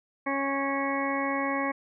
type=harmonic tone; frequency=275.8 Hz; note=C#4; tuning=9 cents flat; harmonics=1 / 2 / 3 / 4 / 6 / 7 / 8; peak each=-31 / -33 / -35 / -32 / -39 / -36 / -35 dBFS; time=0.26-1.72 s; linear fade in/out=10 ms; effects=none